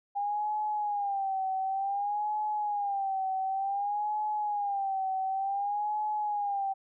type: tone with vibrato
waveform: sine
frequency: 804 Hz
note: G5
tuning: 44 cents sharp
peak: -28 dBFS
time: 0.15-6.74 s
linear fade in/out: 20 ms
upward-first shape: sine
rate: 0.55 Hz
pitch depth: 94 cents each way
effects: none